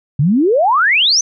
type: exponential sweep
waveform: sine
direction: up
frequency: 130.81 to 6272 Hz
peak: -9 dBFS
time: 0.19-1.21 s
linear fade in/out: 5 ms
effects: none